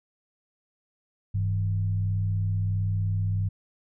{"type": "tone with frequency modulation", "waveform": "sine", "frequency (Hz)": 100, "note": "G2", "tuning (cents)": 35, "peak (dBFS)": -23, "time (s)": [1.34, 3.49], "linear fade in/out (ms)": 10, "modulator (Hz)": 61.5, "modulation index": 0.51, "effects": []}